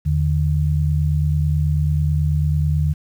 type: tone pair together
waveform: sine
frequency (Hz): 80.83 / 150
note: E2 / D3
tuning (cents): -33 / +37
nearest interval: major seventh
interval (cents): 1070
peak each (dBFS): -18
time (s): 0.05-2.94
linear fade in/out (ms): 20
effects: 8-bit